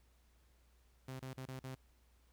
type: tone with dropouts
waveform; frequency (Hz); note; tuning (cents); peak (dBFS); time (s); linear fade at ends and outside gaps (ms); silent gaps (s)
sawtooth; 130.81; C3; 0; -40; 1.08-1.75; 5; 1.194-1.223 / 1.333-1.374 / 1.457-1.483 / 1.594-1.639
effects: added 60 Hz sine -67 dBFS peak until 2.32 s + pink hiss -75 dBFS RMS until 2.32 s